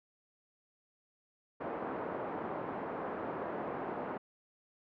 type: band-pass noise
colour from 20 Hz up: pink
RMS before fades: -39 dBFS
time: 1.6-4.18 s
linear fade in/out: 10 ms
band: 300 to 1100 Hz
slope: 12 dB/octave
effects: low-pass 2000 Hz 12 dB/octave